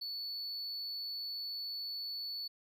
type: tone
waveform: triangle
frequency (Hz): 4447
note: C#8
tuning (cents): +5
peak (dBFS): -37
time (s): 0.01-2.48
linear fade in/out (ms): 10
effects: none